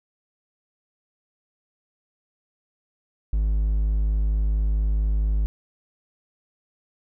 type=tone; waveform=triangle; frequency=52.2 Hz; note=G#1; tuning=10 cents sharp; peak=-17 dBFS; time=3.33-5.46 s; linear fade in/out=0 ms; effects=none